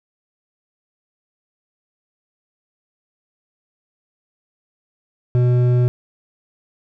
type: tone with hard clipping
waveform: triangle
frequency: 123.47 Hz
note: B2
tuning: in tune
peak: -14 dBFS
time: 5.35-5.88 s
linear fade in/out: 0 ms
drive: 12 dB
effects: none